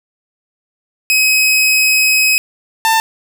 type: tone pair in turn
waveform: sawtooth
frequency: 2540 / 894.1 Hz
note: D#7 / A5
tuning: +35 / +28 cents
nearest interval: octave + tritone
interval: 1807 cents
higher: first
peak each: -6 dBFS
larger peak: neither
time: 1.1-2.38 / 2.85-3 s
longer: first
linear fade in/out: 0 ms
effects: none